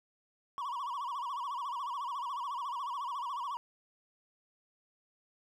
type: tone with vibrato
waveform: triangle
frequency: 1042 Hz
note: C6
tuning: 7 cents flat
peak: -33 dBFS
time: 0.58-3.57 s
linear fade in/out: 0 ms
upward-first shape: sine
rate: 14 Hz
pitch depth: 180 cents each way
effects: none